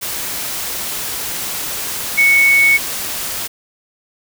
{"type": "tone in noise", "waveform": "sine", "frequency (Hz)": 2217, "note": "C#7", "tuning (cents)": 0, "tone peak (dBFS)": -8, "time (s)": [2.17, 2.78], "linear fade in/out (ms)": 20, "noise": "white", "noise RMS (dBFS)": -23, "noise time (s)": [0.01, 3.48], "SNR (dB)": 12, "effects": []}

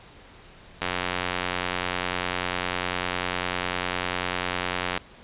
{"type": "click train", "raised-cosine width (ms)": 0.3, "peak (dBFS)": -9, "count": 375, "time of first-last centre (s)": [0.82, 4.976], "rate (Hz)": 90, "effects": ["pink hiss -49 dBFS RMS until 5.23 s", "resampled to 8000 Hz"]}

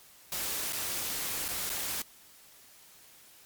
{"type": "noise with dropouts", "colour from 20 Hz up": "white", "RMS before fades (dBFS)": -34, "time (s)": [0.32, 2.02], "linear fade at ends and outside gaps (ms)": 2, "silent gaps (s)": [[0.725, 0.73], [1.482, 1.486], [1.695, 1.699]], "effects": ["white hiss -56 dBFS RMS until 3.45 s", "MP3 96 kbps"]}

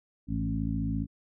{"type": "harmonic tone with a mistuned harmonic", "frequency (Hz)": 54.6, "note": "A1", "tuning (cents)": -13, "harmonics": [1, 2, 3, 4, 5], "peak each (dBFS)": [-34, -34, -34, -34, -34], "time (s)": [0.27, 1.07], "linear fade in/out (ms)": 50, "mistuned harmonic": 2, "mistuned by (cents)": -41, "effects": []}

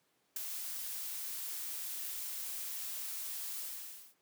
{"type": "noise with ADSR envelope", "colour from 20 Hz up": "blue", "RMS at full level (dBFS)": -35, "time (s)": [0.36, 4.15], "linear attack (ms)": 5, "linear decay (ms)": 11, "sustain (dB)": -6, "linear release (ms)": 560, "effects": ["pink hiss -75 dBFS RMS until 4.21 s", "high-pass 200 Hz 12 dB/octave"]}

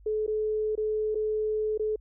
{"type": "tone with dropouts", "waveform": "sine", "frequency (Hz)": 430, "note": "A4", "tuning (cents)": -40, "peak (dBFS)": -25, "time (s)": [0.06, 1.96], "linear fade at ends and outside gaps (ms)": 5, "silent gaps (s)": [[0.265, 0.277], [0.754, 0.776], [1.147, 1.153], [1.777, 1.795]], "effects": ["added 50 Hz sine -50 dBFS peak until 2 s"]}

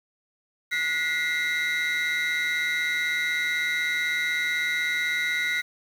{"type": "tone cluster", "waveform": "triangle", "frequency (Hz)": [1454, 1940, 2096, 3862], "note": ["F#6", "B6", "C7", "B7"], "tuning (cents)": [-31, -31, 2, -39], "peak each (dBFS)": [-28, -26, -24, -30], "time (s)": [0.71, 5.62], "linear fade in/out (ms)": 20, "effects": ["tanh soft clip ceiling -18 dBFS", "8-bit"]}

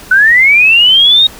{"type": "linear sweep", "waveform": "sine", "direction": "up", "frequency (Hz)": [1475, 3768], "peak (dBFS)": -3, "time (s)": [0.11, 1.27], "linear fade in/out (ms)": 5, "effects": ["pink hiss -33 dBFS RMS until 1.39 s"]}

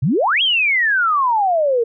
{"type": "exponential two-way sweep", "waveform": "sine", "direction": "up then down", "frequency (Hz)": [113.6, 3322, 448.4], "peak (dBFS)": -13, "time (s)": [0.02, 1.84], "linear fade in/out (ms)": 10, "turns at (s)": 0.42, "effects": []}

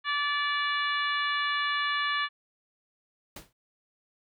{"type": "harmonic tone", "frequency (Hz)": 580, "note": "D5", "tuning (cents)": -22, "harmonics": [2, 3, 4, 5, 6, 7], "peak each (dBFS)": [-30, -30, -36, -36, -36, -41], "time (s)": [0.04, 2.29], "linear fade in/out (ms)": 50}
{"type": "noise with exponential decay", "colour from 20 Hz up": "pink", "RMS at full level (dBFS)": -38, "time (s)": [3.36, 3.53], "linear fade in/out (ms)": 5, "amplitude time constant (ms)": 36}
{"effects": []}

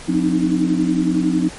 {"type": "tone cluster", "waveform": "sine", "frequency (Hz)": [177.9, 259.8, 302.9, 313.8], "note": ["F3", "C4", "D#4", "D#4"], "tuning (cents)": [32, -12, -46, 15], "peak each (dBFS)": -20, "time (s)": [0.08, 1.49], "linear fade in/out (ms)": 10, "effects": ["pink hiss -36 dBFS RMS until 1.58 s", "MP3 48 kbps"]}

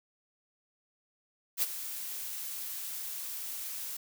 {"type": "noise with ADSR envelope", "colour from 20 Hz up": "blue", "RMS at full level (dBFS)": -27, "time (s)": [1.57, 3.97], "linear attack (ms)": 55, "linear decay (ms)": 28, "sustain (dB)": -12, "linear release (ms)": 6, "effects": []}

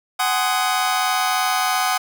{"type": "chord", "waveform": "sawtooth", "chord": "Ab dominant seventh", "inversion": "third", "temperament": "just", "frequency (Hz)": [747.5, 830.6, 1038.3, 1245.9], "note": ["Gb5", "Ab5", "C6", "Eb6"], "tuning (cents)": [17, 0, -14, 2], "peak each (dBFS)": [-17, -23, -23, -19], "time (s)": [0.19, 1.98], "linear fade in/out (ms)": 10, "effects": []}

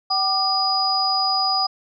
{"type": "tone cluster", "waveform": "sine", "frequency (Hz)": [767, 1188, 4930], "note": ["G5", "D6", "D#8"], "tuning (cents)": [-38, 20, -17], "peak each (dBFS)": [-22, -26, -20], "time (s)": [0.1, 1.67], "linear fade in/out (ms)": 10, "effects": []}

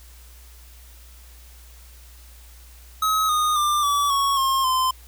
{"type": "tone with pitch steps", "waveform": "square", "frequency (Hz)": [1277, 1232.8, 1190.1, 1148.9, 1109.1, 1070.7, 1033.7], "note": ["D#6", "D#6", "D6", "D6", "C#6", "C6", "C6"], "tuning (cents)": [45, -16, 23, -38, 1, 40, -21], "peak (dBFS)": -19, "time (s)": [3.02, 4.91], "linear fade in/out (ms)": 5, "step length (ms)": 270, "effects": ["added 60 Hz sine -44 dBFS peak until 5.07 s", "white hiss -51 dBFS RMS until 5.07 s"]}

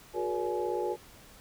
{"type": "tone cluster", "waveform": "sine", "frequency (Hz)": [362.2, 418.1, 477.5, 570, 845], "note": ["F#4", "G#4", "A#4", "C#5", "G#5"], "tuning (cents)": [-37, 12, 42, 48, 30], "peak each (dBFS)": [-33, -37, -34, -39, -36], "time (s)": [0.13, 0.97], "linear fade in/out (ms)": 50, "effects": ["pink hiss -54 dBFS RMS until 1.4 s"]}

